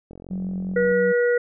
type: click train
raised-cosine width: 2 ms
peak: -27 dBFS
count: 37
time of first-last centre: 0.11-0.915 s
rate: 44.7 Hz
type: tone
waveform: sine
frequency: 186.9 Hz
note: F#3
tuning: 18 cents sharp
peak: -25 dBFS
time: 0.3-1.13 s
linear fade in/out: 20 ms
type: harmonic tone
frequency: 482.6 Hz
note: B4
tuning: 40 cents flat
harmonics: 1 / 3 / 4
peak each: -17 / -27 / -29 dBFS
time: 0.76-1.38 s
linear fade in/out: 5 ms
effects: none